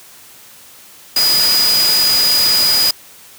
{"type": "tone in noise", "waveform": "sine", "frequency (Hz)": 4932, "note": "D#8", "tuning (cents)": -16, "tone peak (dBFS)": -11, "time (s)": [1.16, 2.91], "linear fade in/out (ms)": 5, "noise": "white", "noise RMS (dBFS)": -18, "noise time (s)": [1.16, 2.91], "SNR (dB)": 4, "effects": ["white hiss -41 dBFS RMS until 3.38 s", "high-pass 60 Hz 12 dB/octave"]}